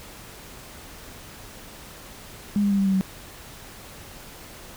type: tone with pitch steps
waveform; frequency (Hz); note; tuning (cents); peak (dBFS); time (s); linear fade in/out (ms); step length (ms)
sine; 204.7 / 201.6 / 198.64 / 195.68 / 192.77 / 189.89; G#3 / G3 / G3 / G3 / G3 / F#3; -25 / +49 / +23 / -3 / -29 / +45; -18; 2.56-3.01; 0; 75
effects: pink hiss -43 dBFS RMS until 4.76 s